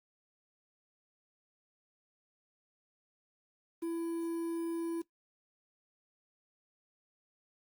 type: tone with quantisation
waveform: triangle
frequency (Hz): 334.1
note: E4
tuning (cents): +23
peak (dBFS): -31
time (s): 3.82-5.02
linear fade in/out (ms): 10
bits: 9
effects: noise-tail reverb RT60 0.1 s tail -18 dB re dry + Opus 24 kbps